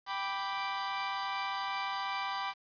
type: chord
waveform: sawtooth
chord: G major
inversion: none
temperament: equal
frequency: 784 / 987.8 / 1174.7 Hz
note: G5 / B5 / D6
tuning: 0 / 0 / 0 cents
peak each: -34 dBFS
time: 0.06-2.54 s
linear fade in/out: 50 ms
effects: resampled to 11025 Hz + 9-bit